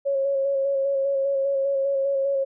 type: tone with vibrato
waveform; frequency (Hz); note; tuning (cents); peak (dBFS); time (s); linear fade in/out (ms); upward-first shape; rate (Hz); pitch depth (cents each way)
sine; 549; C#5; -17; -20; 0.05-2.45; 20; square; 5; 21
effects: none